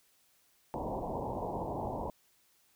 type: low-pass noise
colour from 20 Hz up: white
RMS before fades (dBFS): -37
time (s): 0.74-2.1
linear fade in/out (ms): 0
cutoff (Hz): 980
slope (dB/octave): 96
effects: white hiss -69 dBFS RMS until 2.75 s